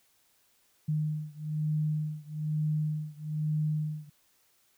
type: beating tone pair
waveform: sine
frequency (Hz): 152.6 / 153.7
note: D#3 / D#3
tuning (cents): -33 / -21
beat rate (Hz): 1.1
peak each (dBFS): -31 / -32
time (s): 0.88-4.1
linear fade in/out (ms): 10
effects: white hiss -68 dBFS RMS until 4.77 s